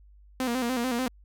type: tone with vibrato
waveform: sawtooth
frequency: 246.9 Hz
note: B3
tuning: in tune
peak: -22 dBFS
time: 0.4-1.08 s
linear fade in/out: 2 ms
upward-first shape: square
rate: 6.8 Hz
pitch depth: 76 cents each way
effects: added 50 Hz sine -51 dBFS peak until 1.24 s